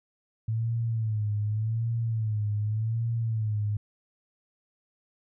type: tone with vibrato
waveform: sine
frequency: 110 Hz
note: A2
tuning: in tune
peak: -25 dBFS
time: 0.48-3.77 s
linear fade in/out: 5 ms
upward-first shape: sine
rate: 0.86 Hz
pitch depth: 91 cents each way
effects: none